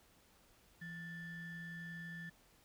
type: ring-modulated tone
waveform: triangle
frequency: 799 Hz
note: G5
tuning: 33 cents sharp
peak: -40 dBFS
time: 0.81-2.3 s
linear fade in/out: 10 ms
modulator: 967 Hz
effects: pink hiss -68 dBFS RMS until 2.64 s